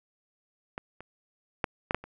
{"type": "clicks", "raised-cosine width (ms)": 0.5, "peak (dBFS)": [-20, -28, -11, -12, -10, -28], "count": 6, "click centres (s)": [0.779, 1.006, 1.642, 1.909, 1.946, 2.04], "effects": []}